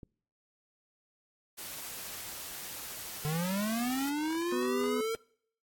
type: click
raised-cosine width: 3 ms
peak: -34 dBFS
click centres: 0.032 s
type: noise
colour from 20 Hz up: white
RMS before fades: -42 dBFS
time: 1.57-4.11 s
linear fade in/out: 20 ms
type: linear sweep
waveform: square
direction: up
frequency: 146.83 to 457.3 Hz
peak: -31 dBFS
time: 3.25-5.15 s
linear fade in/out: 0 ms
type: harmonic tone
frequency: 249.2 Hz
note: B3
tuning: 16 cents sharp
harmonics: 1 / 2 / 4 / 5 / 6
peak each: -33 / -39 / -45 / -47 / -49 dBFS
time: 4.52-5.01 s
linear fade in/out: 5 ms
effects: noise-tail reverb RT60 0.6 s tail -24 dB re dry + AAC 64 kbps